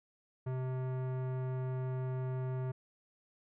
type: tone with tanh clipping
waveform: sine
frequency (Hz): 129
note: C3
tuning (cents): -24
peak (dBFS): -36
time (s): 0.46-2.72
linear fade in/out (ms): 10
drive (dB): 18
effects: none